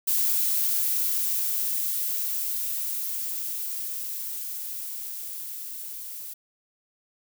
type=noise with level ramp; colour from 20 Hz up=violet; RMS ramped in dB=-23 to -38 dBFS; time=0.07-6.34 s; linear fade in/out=10 ms; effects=none